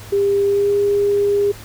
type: tone with pitch glide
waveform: sine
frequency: 400 to 405.6 Hz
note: G4 to G#4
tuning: +35 to -41 cents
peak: -13 dBFS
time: 0.12-1.52 s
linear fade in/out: 10 ms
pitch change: +24 cents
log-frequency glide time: 0.47-0.71 s
effects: added 105 Hz sine -38 dBFS peak until 1.64 s + pink hiss -39 dBFS RMS until 1.64 s